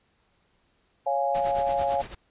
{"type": "chord", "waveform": "sine", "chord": "Db major", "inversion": "none", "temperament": "equal", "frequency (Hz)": [554.4, 698.5, 830.6], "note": ["Db5", "F5", "Ab5"], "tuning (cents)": [0, 0, 0], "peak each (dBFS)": -27, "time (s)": [1.06, 2.02], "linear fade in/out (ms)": 10}
{"type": "noise with tremolo", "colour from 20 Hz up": "pink", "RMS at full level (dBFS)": -37, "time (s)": [1.34, 2.15], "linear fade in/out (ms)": 10, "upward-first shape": "sine", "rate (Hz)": 9, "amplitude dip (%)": 75}
{"effects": ["pink hiss -68 dBFS RMS until 2.3 s", "resampled to 8000 Hz"]}